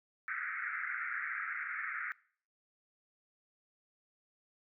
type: band-pass noise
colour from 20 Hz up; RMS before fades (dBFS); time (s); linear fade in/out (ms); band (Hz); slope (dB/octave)
pink; -39; 0.28-2.12; 0; 1300 to 2200; 96
effects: noise-tail reverb RT60 0.5 s tail -22 dB re dry

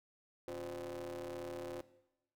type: ring-modulated tone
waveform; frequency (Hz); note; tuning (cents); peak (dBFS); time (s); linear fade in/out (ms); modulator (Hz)
35% pulse; 82.41; E2; 0; -37; 0.48-1.81; 0; 436
effects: noise-tail reverb RT60 0.9 s tail -17 dB re dry

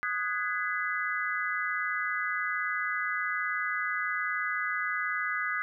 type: chord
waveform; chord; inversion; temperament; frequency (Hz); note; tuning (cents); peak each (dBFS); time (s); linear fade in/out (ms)
sine; G# minor seventh; second; equal with one note detuned; 1244.5 / 1480 / 1661.2 / 2014; D#6 / F#6 / G#6 / B6; 0 / 0 / 0 / +33; -34; 0.03-5.62; 0
effects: none

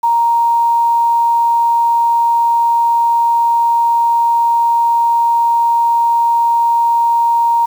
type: tone with quantisation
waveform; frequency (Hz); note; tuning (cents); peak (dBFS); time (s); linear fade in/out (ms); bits
sine; 934; A#5; +3; -9; 0.03-7.66; 10; 6
effects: none

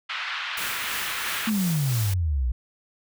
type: band-pass noise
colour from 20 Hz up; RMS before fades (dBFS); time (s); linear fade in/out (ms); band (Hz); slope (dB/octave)
pink; -31; 0.09-1.5; 10; 1200 to 3600; 24
type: noise with tremolo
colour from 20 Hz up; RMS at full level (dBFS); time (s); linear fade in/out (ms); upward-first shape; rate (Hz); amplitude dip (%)
white; -32; 0.57-2.14; 5; sine; 3; 30
type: exponential sweep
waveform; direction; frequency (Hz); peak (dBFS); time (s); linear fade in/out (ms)
sine; down; 227 to 57.1; -21; 1.47-2.52; 5
effects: none

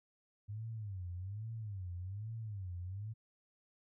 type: tone with vibrato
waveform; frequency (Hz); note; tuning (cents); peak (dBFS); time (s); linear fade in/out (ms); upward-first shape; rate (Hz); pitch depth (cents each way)
sine; 100; G2; +35; -40; 0.48-3.14; 20; sine; 1.2; 220
effects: none

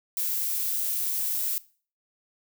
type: noise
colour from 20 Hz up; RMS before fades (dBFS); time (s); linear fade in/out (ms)
violet; -28; 0.17-1.58; 0
effects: noise-tail reverb RT60 0.4 s tail -19 dB re dry

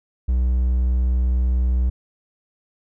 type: tone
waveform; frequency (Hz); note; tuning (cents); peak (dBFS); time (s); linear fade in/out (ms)
triangle; 62.2; B1; +13; -14; 0.28-1.9; 10
effects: none

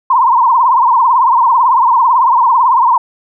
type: tone with vibrato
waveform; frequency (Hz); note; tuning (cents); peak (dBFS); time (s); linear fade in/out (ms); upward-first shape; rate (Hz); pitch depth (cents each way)
sine; 987.8; B5; 0; -6; 0.1-2.98; 5; triangle; 18; 170
effects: none

